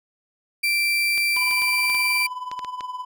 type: tone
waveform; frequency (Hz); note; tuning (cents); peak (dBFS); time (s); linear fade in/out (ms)
35% pulse; 2349; D7; 0; -17; 0.63-2.27; 10
type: clicks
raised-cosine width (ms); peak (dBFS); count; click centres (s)
0.2; -18; 10; 1.178 / 1.365 / 1.511 / 1.62 / 1.899 / 1.948 / 2.515 / 2.592 / 2.647 / 2.808
type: tone with tremolo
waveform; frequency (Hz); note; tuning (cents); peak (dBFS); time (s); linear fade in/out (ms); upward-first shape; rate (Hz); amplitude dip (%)
triangle; 1002; B5; +25; -24; 1.36-3.05; 10; triangle; 19; 75
effects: none